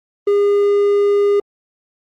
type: tone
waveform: triangle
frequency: 406.4 Hz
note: G#4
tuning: 38 cents flat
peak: -9 dBFS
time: 0.27-1.4 s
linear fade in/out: 5 ms
effects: Opus 32 kbps